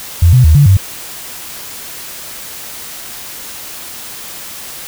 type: tone with pitch steps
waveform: sine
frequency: 85.5 / 126.6 / 77.9 / 143.5 / 96.5 Hz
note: F2 / B2 / D#2 / D3 / G2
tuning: -36 / +43 / +3 / -40 / -27 cents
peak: -3 dBFS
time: 0.22-0.77 s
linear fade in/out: 5 ms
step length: 110 ms
effects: white hiss -28 dBFS RMS until 4.87 s